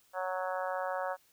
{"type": "harmonic tone", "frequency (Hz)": 185.1, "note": "F#3", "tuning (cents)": 1, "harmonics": [3, 4, 5, 6, 7, 8, 9], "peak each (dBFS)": [-36, -38, -40, -42, -43, -44, -45], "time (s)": [0.13, 1.17], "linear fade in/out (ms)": 50, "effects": ["white hiss -67 dBFS RMS until 1.32 s"]}